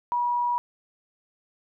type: tone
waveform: sine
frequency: 966 Hz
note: B5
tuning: 39 cents flat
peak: -22 dBFS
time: 0.12-0.58 s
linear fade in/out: 0 ms
effects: none